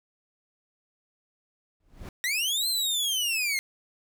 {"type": "noise with exponential growth", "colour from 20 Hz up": "brown", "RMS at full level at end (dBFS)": -32, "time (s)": [1.8, 2.09], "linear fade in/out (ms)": 2, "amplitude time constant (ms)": 61}
{"type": "linear two-way sweep", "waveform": "sawtooth", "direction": "up then down", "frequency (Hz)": [1864.7, 4186, 2086], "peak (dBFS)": -22, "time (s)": [2.24, 3.59], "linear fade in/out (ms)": 0, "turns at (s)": 2.68}
{"effects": []}